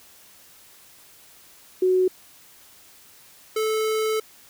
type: tone pair in turn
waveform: sine / square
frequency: 370 / 436 Hz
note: F#4 / A4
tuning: 0 / -16 cents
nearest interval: minor third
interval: 284 cents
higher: second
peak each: -16 / -22 dBFS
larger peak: first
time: 1.82-2.08 / 3.56-4.2 s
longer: second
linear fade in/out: 5 ms
effects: white hiss -51 dBFS RMS until 4.49 s